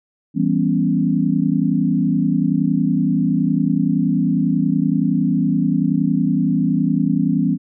sine chord, C# half-diminished seventh, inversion first, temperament equal, 164.81 / 196 / 246.9 / 277.2 Hz, E3 / G3 / B3 / C#4, 0 / 0 / 0 / 0 cents, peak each -20 dBFS, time 0.34-7.58 s, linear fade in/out 50 ms, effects none

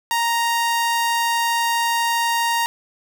sawtooth tone, 932.3 Hz, A#5, in tune, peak -14 dBFS, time 0.11-2.66 s, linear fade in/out 0 ms, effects 9-bit

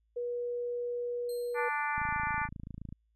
sine tone, 483.4 Hz, B4, 37 cents flat, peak -32 dBFS, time 0.16-1.69 s, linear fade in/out 10 ms
10% pulse tone with exponential decay, 4186 Hz, C8, in tune, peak -39 dBFS, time 1.29-2.17 s, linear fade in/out 2 ms, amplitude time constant 190 ms
harmonic tone, 293.7 Hz, D4, in tune, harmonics 3 / 4 / 5 / 6 / 7 / 8, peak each -34 / -37 / -37 / -38 / -40 / -41 dBFS, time 1.54-2.49 s, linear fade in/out 50 ms
click train, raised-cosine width 5 ms, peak -30 dBFS, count 27, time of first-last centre 1.98-2.925 s, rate 27.5 Hz
effects added 55 Hz sine -70 dBFS peak until 3.15 s + resampled to 32000 Hz

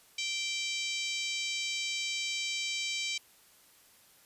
harmonic tone, 780 Hz, G5, 9 cents flat, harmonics 3 / 4 / 5 / 6 / 7 / 8 / 9 / 10, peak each -36 / -38 / -40 / -42 / -43 / -44 / -45 / -46 dBFS, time 0.18-3.18 s, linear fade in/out 5 ms, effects white hiss -61 dBFS RMS until 4.25 s + resampled to 32000 Hz

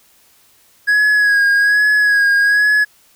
triangle tone with vibrato, 1661.2 Hz, G#6, in tune, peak -8 dBFS, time 0.87-2.85 s, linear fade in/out 20 ms, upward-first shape sine, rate 1.2 Hz, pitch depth 36 cents each way, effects white hiss -52 dBFS RMS until 3.15 s

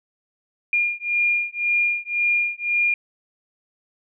sine beating tone pair, 2413 / 2414.9 Hz, D7 / D7, +46 / +48 cents, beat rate 1.9 Hz, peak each -22 dBFS, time 0.73-2.94 s, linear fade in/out 2 ms, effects none

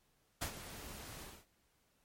pink noise with ADSR envelope, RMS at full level -37 dBFS, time 0.41-1.46 s, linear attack 11 ms, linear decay 86 ms, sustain -12 dB, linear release 250 ms, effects pink hiss -75 dBFS RMS until 2.04 s + MP3 64 kbps

